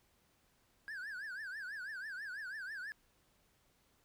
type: tone with vibrato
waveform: triangle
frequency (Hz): 1611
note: G6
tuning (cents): +47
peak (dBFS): -40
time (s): 0.88-2.92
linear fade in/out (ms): 0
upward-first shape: triangle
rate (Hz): 6.1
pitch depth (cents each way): 210
effects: pink hiss -73 dBFS RMS until 4.04 s